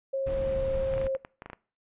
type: tone with pitch glide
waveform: sine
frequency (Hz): 540 to 534.1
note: C#5 to C5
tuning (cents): -45 to +36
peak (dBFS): -26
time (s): 0.13-1.17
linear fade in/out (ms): 10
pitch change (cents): -19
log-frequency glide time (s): 0.28-0.53
type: noise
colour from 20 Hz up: brown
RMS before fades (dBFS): -35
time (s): 0.26-1.08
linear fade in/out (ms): 10
type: clicks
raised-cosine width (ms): 0.5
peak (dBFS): -25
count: 10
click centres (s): 0.938 / 0.98 / 1.015 / 1.067 / 1.15 / 1.249 / 1.421 / 1.46 / 1.5 / 1.532
effects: noise-tail reverb RT60 0.4 s tail -22 dB re dry + resampled to 8000 Hz